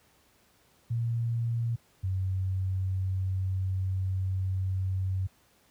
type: tone pair in turn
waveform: sine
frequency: 116.54 / 94.3 Hz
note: A#2 / F#2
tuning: 0 / +33 cents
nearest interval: major third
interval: 367 cents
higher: first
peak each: -26 dBFS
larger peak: neither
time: 0.9-1.76 / 2.03-5.27 s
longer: second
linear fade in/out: 10 ms
effects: pink hiss -64 dBFS RMS until 5.7 s + high-pass 60 Hz 12 dB/octave